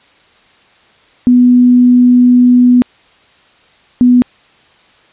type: tone pair in turn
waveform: sine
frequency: 246.9 / 246.9 Hz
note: B3 / B3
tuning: 0 / 0 cents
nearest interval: unison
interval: 0 cents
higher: neither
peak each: -3 dBFS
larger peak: neither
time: 1.27-2.82 / 4.01-4.22 s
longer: first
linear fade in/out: 0 ms
effects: white hiss -47 dBFS RMS until 5.12 s + resampled to 8000 Hz